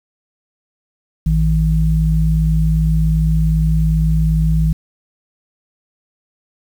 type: tone pair together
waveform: sine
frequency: 56.11 / 158.7 Hz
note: A1 / D#3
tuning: +35 / +35 cents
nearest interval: octave + tritone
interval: 1800 cents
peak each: -14 dBFS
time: 1.26-4.73 s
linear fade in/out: 5 ms
effects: 7-bit